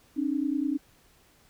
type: tone pair together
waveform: sine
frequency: 272.1 / 302.1 Hz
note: C#4 / D4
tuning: -32 / +49 cents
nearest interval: major second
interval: 181 cents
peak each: -28 dBFS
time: 0.16-0.78 s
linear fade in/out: 20 ms
effects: pink hiss -61 dBFS RMS until 1.49 s